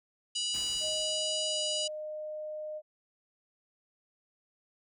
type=harmonic tone; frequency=977 Hz; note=B5; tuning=19 cents flat; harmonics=3 / 4 / 5 / 6 / 7 / 8 / 9; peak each=-33 / -42 / -37 / -47 / -39 / -49 / -41 dBFS; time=0.35-1.88 s; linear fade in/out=10 ms
type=noise with exponential decay; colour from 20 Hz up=pink; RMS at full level=-46 dBFS; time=0.54-2.02 s; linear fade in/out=2 ms; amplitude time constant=320 ms
type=tone with pitch glide; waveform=sine; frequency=621 to 612.5 Hz; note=D#5 to D#5; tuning=-3 to -27 cents; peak=-36 dBFS; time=0.8-2.82 s; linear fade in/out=50 ms; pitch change=-24 cents; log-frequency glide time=1.46-1.6 s
effects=none